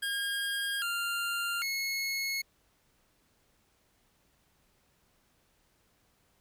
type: tone with pitch steps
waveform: 25% pulse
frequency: 1621 / 1394 / 2179 Hz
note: G#6 / F6 / C#7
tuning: -42 / -4 / -30 cents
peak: -27 dBFS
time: 0.02-2.42 s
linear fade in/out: 10 ms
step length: 800 ms
effects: pink hiss -70 dBFS RMS until 6.4 s